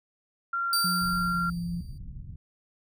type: tone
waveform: sine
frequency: 1379 Hz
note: F6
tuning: 22 cents flat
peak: -26 dBFS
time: 0.53-1.5 s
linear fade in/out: 5 ms
type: tone with exponential decay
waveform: sawtooth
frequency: 4656 Hz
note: D8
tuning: 16 cents flat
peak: -20 dBFS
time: 0.73-1.98 s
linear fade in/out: 1 ms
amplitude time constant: 270 ms
type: tone with pitch glide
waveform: sine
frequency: 178.1 to 172.43 Hz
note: F3 to F3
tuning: +34 to -22 cents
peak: -29 dBFS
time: 0.84-1.81 s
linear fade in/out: 5 ms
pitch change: -56 cents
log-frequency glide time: 1.17-1.46 s
type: low-pass noise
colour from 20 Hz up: pink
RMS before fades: -40 dBFS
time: 1.01-2.36 s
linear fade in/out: 5 ms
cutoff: 160 Hz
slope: 24 dB/octave
effects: none